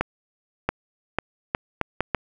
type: accelerating click train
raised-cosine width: 0.5 ms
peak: -6 dBFS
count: 7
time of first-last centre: 0.01-2.147 s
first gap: 680 ms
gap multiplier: 0.73
effects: 8-bit